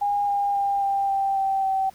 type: tone with pitch steps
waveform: sine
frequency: 814 / 806.5 / 799.1 / 791.7 / 784.5 / 777.2 / 770.1 Hz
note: G#5 / G5 / G5 / G5 / G5 / G5 / G5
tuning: -35 / +49 / +33 / +17 / +1 / -15 / -31 cents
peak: -20 dBFS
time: 0.01-1.9 s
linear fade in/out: 10 ms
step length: 270 ms
effects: pink hiss -53 dBFS RMS until 1.94 s